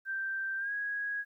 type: tone with pitch glide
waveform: sine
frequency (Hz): 1568 to 1654.5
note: G6 to G#6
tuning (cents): 0 to -7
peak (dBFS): -32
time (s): 0.05-1.25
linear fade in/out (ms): 50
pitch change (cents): +93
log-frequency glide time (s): 0.58-0.72
effects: 12-bit